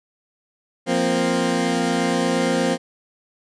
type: chord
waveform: 20% pulse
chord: F suspended fourth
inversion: none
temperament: equal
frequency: 174.61 / 233.1 / 261.6 Hz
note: F3 / Bb3 / C4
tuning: 0 / 0 / 0 cents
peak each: -19 / -18 / -17 dBFS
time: 0.86-2.78 s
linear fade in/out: 50 ms
effects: resampled to 22050 Hz